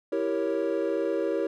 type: chord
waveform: triangle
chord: E diminished seventh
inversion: none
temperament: equal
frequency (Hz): 329.6 / 392 / 466.2 / 554.4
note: E4 / G4 / Bb4 / Db5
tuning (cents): 0 / 0 / 0 / 0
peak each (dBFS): -28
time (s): 0.12-1.47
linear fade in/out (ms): 5
effects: tanh soft clip ceiling -15 dBFS